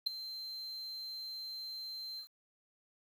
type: tone with ADSR envelope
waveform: triangle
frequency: 4122 Hz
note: C8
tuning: 27 cents flat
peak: -24 dBFS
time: 0.06-2.28 s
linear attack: 12 ms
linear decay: 4 ms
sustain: -16 dB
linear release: 94 ms
effects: 10-bit